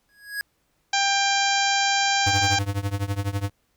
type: tone with exponential growth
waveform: square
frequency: 1661.2 Hz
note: G#6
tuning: in tune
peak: -24 dBFS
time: 0.09-0.41 s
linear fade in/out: 0 ms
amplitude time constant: 69 ms
type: harmonic tone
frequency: 793 Hz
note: G5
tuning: 20 cents sharp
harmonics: 1 / 2 / 3 / 4 / 5 / 6 / 7 / 8 / 9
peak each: -23 / -26 / -28 / -29 / -30 / -31 / -31 / -32 / -33 dBFS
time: 0.93-2.59 s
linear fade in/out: 5 ms
type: tone with tremolo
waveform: square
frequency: 100 Hz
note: G2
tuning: 35 cents sharp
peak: -21 dBFS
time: 2.26-3.5 s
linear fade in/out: 10 ms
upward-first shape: triangle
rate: 12 Hz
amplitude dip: 95%
effects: pink hiss -69 dBFS RMS until 3.76 s